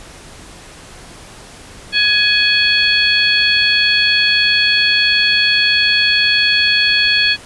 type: harmonic tone with a mistuned harmonic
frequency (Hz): 837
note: G#5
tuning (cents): +13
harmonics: 2 / 3 / 4 / 5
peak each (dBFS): -16 / -16 / -16 / -16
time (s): 1.92-7.37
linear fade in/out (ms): 50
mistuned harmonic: 5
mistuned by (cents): +85
effects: pink hiss -37 dBFS RMS until 7.45 s + resampled to 24000 Hz